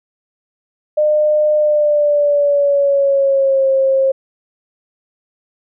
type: tone with pitch glide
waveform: sine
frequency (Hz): 605 to 535.9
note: D#5 to C5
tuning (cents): -49 to +41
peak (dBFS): -10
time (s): 0.97-4.12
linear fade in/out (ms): 10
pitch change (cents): -210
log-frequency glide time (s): 1.56-3.68
effects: none